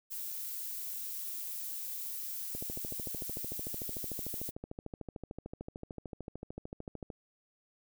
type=noise; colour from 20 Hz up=violet; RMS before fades=-40 dBFS; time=0.1-4.51 s; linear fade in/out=20 ms
type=click train; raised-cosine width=2 ms; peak=-28 dBFS; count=62; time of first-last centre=2.55-7.102 s; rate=13.4 Hz
effects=none